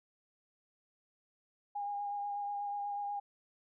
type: tone with vibrato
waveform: sine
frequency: 814 Hz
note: G#5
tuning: 35 cents flat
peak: -35 dBFS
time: 1.75-3.2 s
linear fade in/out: 10 ms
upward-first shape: sine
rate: 8.2 Hz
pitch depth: 16 cents each way
effects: none